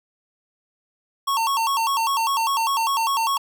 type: tone with vibrato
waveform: square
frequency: 1000 Hz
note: B5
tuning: 21 cents sharp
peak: -20 dBFS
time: 1.27-3.38 s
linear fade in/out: 10 ms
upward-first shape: square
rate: 5 Hz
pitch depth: 170 cents each way
effects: none